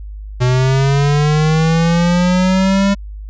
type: linear sweep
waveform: square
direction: up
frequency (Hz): 123.47 to 200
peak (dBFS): -11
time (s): 0.4-2.95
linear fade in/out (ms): 20
effects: added 51 Hz sine -26 dBFS peak until 3.29 s + resampled to 16000 Hz